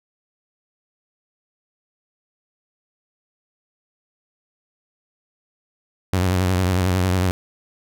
sawtooth tone with vibrato, 92 Hz, F#2, 9 cents flat, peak -13 dBFS, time 6.13-7.31 s, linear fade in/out 0 ms, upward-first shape sine, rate 11 Hz, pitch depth 63 cents each way, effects none

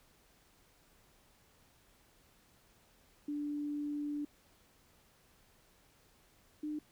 sine tone pair in turn, 293.1 / 301.7 Hz, D4 / D4, -3 / +47 cents, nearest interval minor second, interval 50 cents, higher second, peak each -35 / -36 dBFS, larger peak first, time 3.28-4.25 / 6.63-6.79 s, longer first, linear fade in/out 5 ms, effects pink hiss -67 dBFS RMS until 6.91 s

